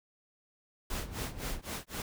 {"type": "noise", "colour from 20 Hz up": "brown", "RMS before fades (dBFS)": -41, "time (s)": [0.9, 1.62], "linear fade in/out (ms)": 20}
{"type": "noise with tremolo", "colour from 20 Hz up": "pink", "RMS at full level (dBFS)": -37, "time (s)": [0.9, 2.02], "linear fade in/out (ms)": 2, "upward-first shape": "sine", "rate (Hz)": 3.9, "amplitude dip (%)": 100}
{"effects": []}